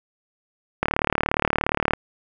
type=click train; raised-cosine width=0.5 ms; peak=-4 dBFS; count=42; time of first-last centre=0.83-1.935 s; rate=37.1 Hz; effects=none